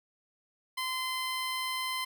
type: tone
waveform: 15% pulse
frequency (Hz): 1032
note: C6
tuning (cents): -24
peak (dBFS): -25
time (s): 0.77-2.05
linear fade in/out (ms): 10
effects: none